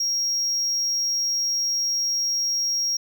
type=tone; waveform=triangle; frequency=5600 Hz; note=F8; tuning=4 cents sharp; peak=-20 dBFS; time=0-2.97 s; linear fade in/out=5 ms; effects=none